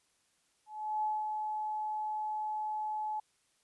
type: tone with ADSR envelope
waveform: sine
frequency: 856 Hz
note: A5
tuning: 48 cents flat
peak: -29 dBFS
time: 0.66-3.2 s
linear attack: 370 ms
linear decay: 210 ms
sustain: -4 dB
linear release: 6 ms
effects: white hiss -73 dBFS RMS until 3.63 s + resampled to 24000 Hz